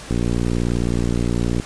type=click train; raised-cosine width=3 ms; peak=-8 dBFS; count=89; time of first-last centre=0.11-1.599 s; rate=59.1 Hz; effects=pink hiss -36 dBFS RMS until 1.65 s + resampled to 22050 Hz